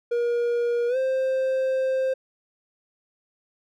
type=tone with pitch glide; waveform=triangle; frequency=475.8 to 524.9 Hz; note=A#4 to C5; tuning=+35 to +5 cents; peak=-19 dBFS; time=0.11-2.14 s; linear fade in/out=10 ms; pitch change=+170 cents; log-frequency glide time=0.88-0.97 s; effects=none